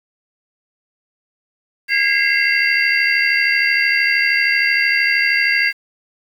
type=tone cluster; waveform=sine; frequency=1634 / 2041 / 2114 / 2714 / 4693 Hz; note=G#6 / C7 / C7 / E7 / D8; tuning=-29 / -44 / +17 / +50 / -2 cents; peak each=-18 / -20 / -18 / -21 / -23 dBFS; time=1.88-5.73 s; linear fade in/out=50 ms; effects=7-bit